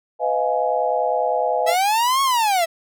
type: chord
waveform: sine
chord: F half-diminished seventh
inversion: second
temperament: just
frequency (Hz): 502.9 / 628.6 / 698.5 / 838.1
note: Cb5 / Eb5 / F5 / Ab5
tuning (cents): +31 / +18 / 0 / +16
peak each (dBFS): -23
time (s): 0.19-1.76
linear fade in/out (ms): 50
type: linear two-way sweep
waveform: 45% pulse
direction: up then down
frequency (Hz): 642 to 1108.7 to 642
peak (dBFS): -16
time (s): 1.66-2.66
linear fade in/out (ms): 20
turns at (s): 2.22
effects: none